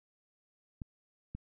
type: clicks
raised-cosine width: 5 ms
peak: -28 dBFS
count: 2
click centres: 0.818 / 1.35 s
effects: none